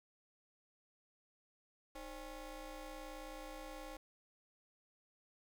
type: ring-modulated tone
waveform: 20% pulse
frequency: 279.4 Hz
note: C#4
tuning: 14 cents sharp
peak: -39 dBFS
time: 1.95-3.97 s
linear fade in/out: 5 ms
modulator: 250 Hz
effects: none